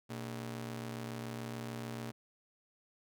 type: ring-modulated tone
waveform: sawtooth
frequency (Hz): 174.61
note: F3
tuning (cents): 0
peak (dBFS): -33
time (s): 0.09-2.12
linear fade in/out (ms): 20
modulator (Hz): 53.8
effects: none